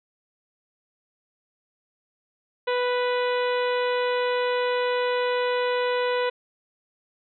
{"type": "harmonic tone", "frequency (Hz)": 493.9, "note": "B4", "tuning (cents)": 0, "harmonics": [1, 2, 3, 4, 5, 6, 7, 8], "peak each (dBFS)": [-23, -29, -33, -35, -37, -39, -40, -41], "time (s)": [2.67, 6.3], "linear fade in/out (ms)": 10, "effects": []}